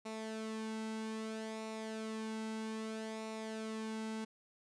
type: tone with flanger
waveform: sawtooth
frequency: 220 Hz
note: A3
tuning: in tune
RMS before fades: -42 dBFS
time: 0.05-4.25 s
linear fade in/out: 10 ms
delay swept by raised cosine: 0.62 to 1.72 ms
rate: 0.62 Hz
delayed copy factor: -0.55
effects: resampled to 22050 Hz